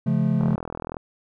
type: chord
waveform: triangle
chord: Db augmented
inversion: none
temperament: just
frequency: 138.59 / 173.24 / 216.5 Hz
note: Db3 / F3 / A3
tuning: 0 / -14 / -28 cents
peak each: -21 dBFS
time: 0.06-0.56 s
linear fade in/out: 10 ms
type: click train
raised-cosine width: 1 ms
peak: -17 dBFS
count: 24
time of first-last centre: 0.41-0.968 s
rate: 41.2 Hz
effects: none